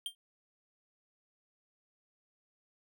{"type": "tone with exponential decay", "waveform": "square", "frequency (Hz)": 3176, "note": "G7", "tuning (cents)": 22, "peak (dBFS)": -32, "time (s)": [0.06, 0.15], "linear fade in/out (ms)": 1, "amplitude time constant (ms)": 19, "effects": []}